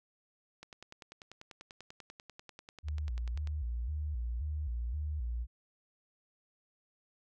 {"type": "click train", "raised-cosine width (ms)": 0.2, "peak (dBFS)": -31, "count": 30, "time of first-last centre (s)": [0.63, 3.473], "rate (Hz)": 10.2}
{"type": "tone with vibrato", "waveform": "sine", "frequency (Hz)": 66.7, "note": "C2", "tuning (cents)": 34, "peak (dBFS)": -33, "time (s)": [2.83, 5.47], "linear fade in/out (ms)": 50, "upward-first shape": "square", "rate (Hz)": 1.9, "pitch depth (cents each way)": 210}
{"effects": []}